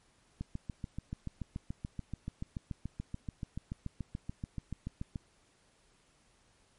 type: click train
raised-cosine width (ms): 5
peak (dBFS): -25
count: 34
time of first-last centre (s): 0.41-5.158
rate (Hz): 6.95
effects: pink hiss -68 dBFS RMS until 6.78 s + MP3 48 kbps